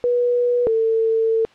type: tone pair in turn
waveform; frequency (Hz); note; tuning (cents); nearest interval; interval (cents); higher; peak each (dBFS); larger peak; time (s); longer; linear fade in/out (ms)
sine; 486.5 / 448.6; B4 / A4; -26 / +34; minor second; 140; first; -15; neither; 0.04-0.67 / 0.67-1.45; second; 0
effects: white hiss -51 dBFS RMS until 1.54 s + low-pass 3000 Hz 12 dB/octave